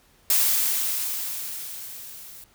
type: noise with level ramp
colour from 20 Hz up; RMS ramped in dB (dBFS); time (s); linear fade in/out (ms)
blue; -19 to -44; 0.3-2.44; 2
effects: pink hiss -59 dBFS RMS until 2.54 s